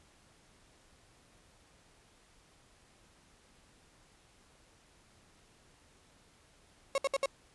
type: tone bursts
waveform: 35% pulse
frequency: 547 Hz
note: C#5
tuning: 23 cents flat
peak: -26 dBFS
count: 4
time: 6.95-7.259 s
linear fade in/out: 2 ms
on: 30 ms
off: 63 ms
effects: pink hiss -64 dBFS RMS until 7.54 s + resampled to 24000 Hz